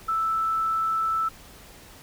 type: tone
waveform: sine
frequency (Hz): 1318.5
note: E6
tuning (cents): 0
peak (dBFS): -22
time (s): 0.08-1.29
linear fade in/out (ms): 10
effects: added 50 Hz sine -57 dBFS peak until 2.02 s + pink hiss -48 dBFS RMS until 2.02 s